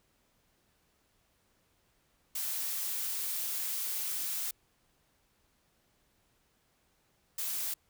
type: noise bursts at uneven times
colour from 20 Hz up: blue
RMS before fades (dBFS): -35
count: 2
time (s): 2.35-4.51 / 7.38-7.74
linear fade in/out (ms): 5
effects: pink hiss -72 dBFS RMS until 7.89 s